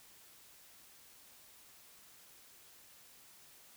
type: silence
effects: white hiss -60 dBFS RMS until 3.76 s